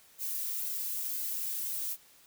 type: noise with flanger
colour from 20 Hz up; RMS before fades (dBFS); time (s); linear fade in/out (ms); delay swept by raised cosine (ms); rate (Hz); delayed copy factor
violet; -35; 0.18-1.97; 50; 1.9 to 3; 2; +0.95
effects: white hiss -60 dBFS RMS until 2.26 s